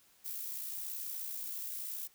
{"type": "noise with amplitude modulation", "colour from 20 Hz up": "violet", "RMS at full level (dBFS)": -39, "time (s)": [0.24, 2.08], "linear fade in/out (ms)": 20, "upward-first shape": "sine", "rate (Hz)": 60.9, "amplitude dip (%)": 40, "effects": ["white hiss -66 dBFS RMS until 2.14 s"]}